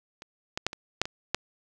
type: clicks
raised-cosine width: 0.2 ms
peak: -25 / -13 / -8 / -20 / -6 / -17 / -7 dBFS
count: 7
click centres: 0.221 / 0.575 / 0.666 / 0.731 / 1.016 / 1.055 / 1.346 s
effects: none